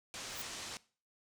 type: low-pass noise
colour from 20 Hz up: white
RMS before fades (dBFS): -45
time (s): 0.14-0.77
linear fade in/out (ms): 0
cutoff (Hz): 7500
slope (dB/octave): 24
type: noise with exponential growth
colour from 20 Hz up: violet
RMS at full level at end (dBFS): -39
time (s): 0.25-0.42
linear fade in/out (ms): 5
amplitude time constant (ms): 35
effects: noise-tail reverb RT60 0.4 s tail -20 dB re dry